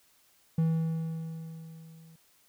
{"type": "tone with level ramp", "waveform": "triangle", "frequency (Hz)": 162.3, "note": "E3", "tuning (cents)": -27, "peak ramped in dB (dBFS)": [-20, -50], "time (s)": [0.58, 2.16], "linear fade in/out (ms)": 5, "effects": ["white hiss -65 dBFS RMS until 2.48 s"]}